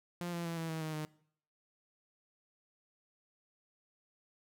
sawtooth tone with pitch steps, 174.61 / 170.92 / 167.3 / 163.77 / 160.3 / 156.91 / 153.6 Hz, F3 / F3 / E3 / E3 / E3 / D#3 / D#3, 0 / -37 / +26 / -11 / -48 / +15 / -22 cents, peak -33 dBFS, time 0.21-1.05 s, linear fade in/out 0 ms, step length 120 ms, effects noise-tail reverb RT60 0.6 s tail -21 dB re dry

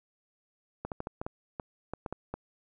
clicks, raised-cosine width 1 ms, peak -21 dBFS, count 11, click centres 0.85 / 0.918 / 1.004 / 1.071 / 1.215 / 1.265 / 1.598 / 1.936 / 2.062 / 2.126 / 2.34 s, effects none

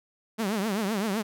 sawtooth tone with vibrato, 207.7 Hz, G#3, in tune, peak -22 dBFS, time 0.38-1.23 s, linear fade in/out 20 ms, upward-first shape triangle, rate 7.8 Hz, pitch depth 200 cents each way, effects none

